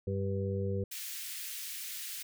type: harmonic tone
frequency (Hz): 97.7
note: G2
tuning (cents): -5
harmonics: 1 / 2 / 4 / 5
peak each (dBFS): -33 / -38 / -38 / -38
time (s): 0.07-0.84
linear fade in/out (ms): 5
type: high-pass noise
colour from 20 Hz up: white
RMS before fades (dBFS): -41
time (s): 0.91-2.23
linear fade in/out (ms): 10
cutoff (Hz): 1800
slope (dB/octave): 24
effects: none